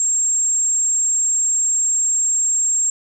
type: tone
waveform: sine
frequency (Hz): 7490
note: A#8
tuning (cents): +7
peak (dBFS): -15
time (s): 0-2.9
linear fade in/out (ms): 2
effects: none